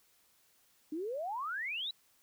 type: exponential sweep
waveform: sine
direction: up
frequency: 293.7 to 4026 Hz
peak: -35 dBFS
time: 0.92-1.91 s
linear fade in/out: 5 ms
effects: white hiss -69 dBFS RMS until 2.22 s